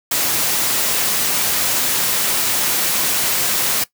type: noise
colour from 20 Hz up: white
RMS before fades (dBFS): -18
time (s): 0.11-3.84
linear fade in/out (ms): 5
effects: noise-tail reverb RT60 0.1 s tail -18 dB re dry + high-pass 100 Hz 12 dB/octave